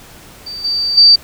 sine tone with level steps, 4636 Hz, D8, 23 cents flat, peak -24 / -14 / -3 dBFS, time 0.46-1.16 s, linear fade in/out 10 ms, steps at 0.64 / 0.97 s, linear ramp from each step 10 ms, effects pink hiss -39 dBFS RMS until 1.23 s

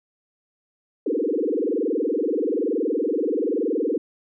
sine tone with frequency modulation, 383.8 Hz, G4, 37 cents flat, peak -20 dBFS, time 1.06-3.98 s, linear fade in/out 5 ms, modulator 21.1 Hz, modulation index 5.1, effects none

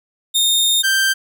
sawtooth tone pair in turn, 3664 / 1569.3 Hz, A#7 / G6, -31 / +1 cents, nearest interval octave + minor third, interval 1468 cents, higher first, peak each -10 dBFS, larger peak neither, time 0.34-0.83 / 0.83-1.14 s, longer first, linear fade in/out 20 ms, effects none

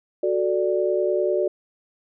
sine chord, D major, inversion first, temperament equal, 370 / 440 / 587.3 Hz, F#4 / A4 / D5, 0 / 0 / 0 cents, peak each -22 / -26 / -23 dBFS, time 0.23-1.48 s, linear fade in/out 5 ms, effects none

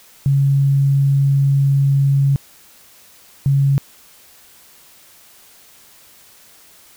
sine tone pair in turn, 138.59 / 138.59 Hz, C#3 / C#3, 0 / 0 cents, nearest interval unison, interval 0 cents, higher neither, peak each -11 dBFS, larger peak neither, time 0.26-2.36 / 3.46-3.78 s, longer first, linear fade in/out 0 ms, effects white hiss -47 dBFS RMS until 6.96 s

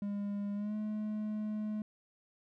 triangle tone with pitch glide, 202.9 to 213 Hz, G#3 to G#3, -40 to +44 cents, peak -32 dBFS, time 0.02-1.82 s, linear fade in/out 2 ms, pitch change +84 cents, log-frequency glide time 0.54-0.75 s, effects none

